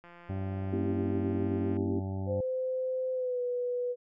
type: click train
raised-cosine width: 0.5 ms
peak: -37 dBFS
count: 300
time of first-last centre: 0.04-1.768 s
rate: 173 Hz
type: harmonic tone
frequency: 96.1 Hz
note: G2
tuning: 34 cents flat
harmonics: 1 / 2 / 3 / 4 / 6 / 7 / 8 / 9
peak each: -33 / -39 / -43 / -45 / -49 / -50 / -51 / -52 dBFS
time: 0.29-2.41 s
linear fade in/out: 5 ms
type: chord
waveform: sine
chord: A# diminished seventh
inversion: none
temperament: equal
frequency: 233.1 / 277.2 / 329.6 / 392 Hz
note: A#3 / C#4 / E4 / G4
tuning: 0 / 0 / 0 / 0 cents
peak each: -35 dBFS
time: 0.72-2 s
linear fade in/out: 10 ms
type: tone with pitch glide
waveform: sine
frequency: 515 to 491.5 Hz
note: C5 to B4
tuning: -28 to -8 cents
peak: -29 dBFS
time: 2.26-3.96 s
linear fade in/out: 50 ms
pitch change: -80 cents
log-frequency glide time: 3.13-3.41 s
effects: none